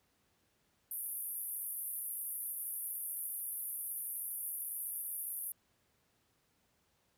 white band-pass noise, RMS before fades -41 dBFS, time 0.91-5.52 s, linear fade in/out 2 ms, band 9800 to 14000 Hz, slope 96 dB/octave, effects pink hiss -75 dBFS RMS until 7.17 s + high-pass 60 Hz 12 dB/octave

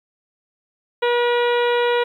harmonic tone, 481.3 Hz, B4, 45 cents flat, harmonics 1 / 2 / 3 / 4 / 5 / 6 / 7 / 8, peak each -17 / -23 / -27 / -29 / -31 / -33 / -34 / -35 dBFS, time 1.02-2.04 s, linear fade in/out 10 ms, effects 9-bit

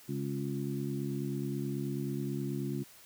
harmonic tone with a mistuned harmonic, 69.3 Hz, C#2, in tune, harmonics 2 / 3 / 4 / 5, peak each -36 / -38 / -39 / -40 dBFS, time 0.08-2.84 s, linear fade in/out 20 ms, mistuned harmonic 5, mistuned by +26 cents, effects white hiss -56 dBFS RMS until 3.05 s

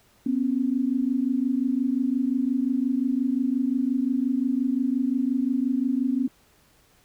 sine tone pair together, 246.9 / 272.6 Hz, B3 / C#4, 0 / -29 cents, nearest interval major second, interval 171 cents, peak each -24 dBFS, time 0.26-6.28 s, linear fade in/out 5 ms, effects pink hiss -60 dBFS RMS until 7.04 s

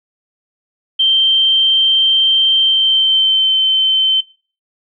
sine tone with pitch glide, 3136 to 3087 Hz, G7 to G7, 0 to -27 cents, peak -9 dBFS, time 0.99-4.21 s, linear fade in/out 10 ms, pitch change -27 cents, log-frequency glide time 2.59-3.55 s, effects noise-tail reverb RT60 0.4 s tail -22 dB re dry

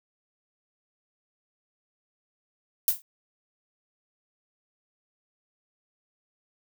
violet noise with exponential decay, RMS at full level -18 dBFS, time 2.88-3.02 s, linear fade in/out 1 ms, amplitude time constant 30 ms, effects none

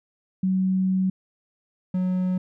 sine / triangle tone pair in turn, 187.9 / 183.71 Hz, F#3 / F#3, +27 / -12 cents, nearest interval unison, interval 39 cents, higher first, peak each -19 / -19 dBFS, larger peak neither, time 0.43-1.1 / 1.94-2.38 s, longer first, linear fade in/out 5 ms, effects none

